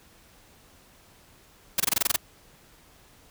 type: noise bursts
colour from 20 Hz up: white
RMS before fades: -22 dBFS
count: 9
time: 1.78-2.162 s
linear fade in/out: 5 ms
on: 22 ms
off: 23 ms
effects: pink hiss -56 dBFS RMS until 3.3 s